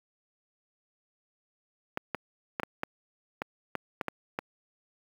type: clicks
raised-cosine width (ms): 0.5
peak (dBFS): -15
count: 10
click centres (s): 1.974 / 2.147 / 2.598 / 2.633 / 2.834 / 3.419 / 3.753 / 4.012 / 4.083 / 4.389
effects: high-pass 150 Hz 12 dB/octave + 8-bit